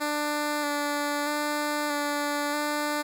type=tone with vibrato; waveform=10% pulse; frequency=293.7 Hz; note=D4; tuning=in tune; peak=-18 dBFS; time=0-3.03 s; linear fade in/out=20 ms; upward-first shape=square; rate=0.79 Hz; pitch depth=16 cents each way; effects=none